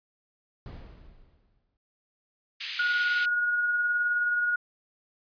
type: noise with exponential decay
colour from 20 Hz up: brown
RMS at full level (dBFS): -37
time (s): 0.66-1.77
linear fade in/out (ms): 1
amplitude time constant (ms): 240
type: band-pass noise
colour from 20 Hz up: pink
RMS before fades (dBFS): -36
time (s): 2.6-3.26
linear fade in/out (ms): 10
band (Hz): 2200 to 4400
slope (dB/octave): 24
type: tone with tremolo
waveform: sine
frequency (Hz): 1445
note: F#6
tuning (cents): -41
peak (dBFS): -22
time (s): 2.79-4.56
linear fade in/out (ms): 5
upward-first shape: sine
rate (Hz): 19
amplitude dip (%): 30
effects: resampled to 11025 Hz